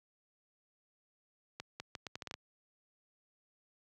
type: accelerating click train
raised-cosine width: 0.2 ms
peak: -24 dBFS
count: 9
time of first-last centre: 1.6-2.341 s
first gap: 200 ms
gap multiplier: 0.76
effects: high-pass 80 Hz 12 dB/octave